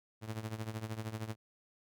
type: tone with tremolo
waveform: sawtooth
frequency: 110 Hz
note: A2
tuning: in tune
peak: -31 dBFS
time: 0.21-1.36 s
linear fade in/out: 50 ms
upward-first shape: triangle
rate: 13 Hz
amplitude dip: 85%
effects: none